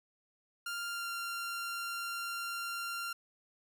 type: tone with pitch glide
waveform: sawtooth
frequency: 1396.9 to 1384 Hz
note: F6 to F6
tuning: 0 to -16 cents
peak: -33 dBFS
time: 0.66-3.13 s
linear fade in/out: 5 ms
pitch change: -16 cents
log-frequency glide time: 0.89-1.1 s
effects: none